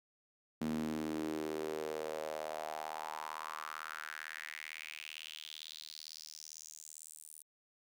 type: tone with high-pass filter sweep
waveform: sawtooth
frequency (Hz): 77.78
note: D#2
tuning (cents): 0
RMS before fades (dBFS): -43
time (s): 0.61-7.43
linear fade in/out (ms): 5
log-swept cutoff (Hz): 220 to 9800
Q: 4.3
effects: none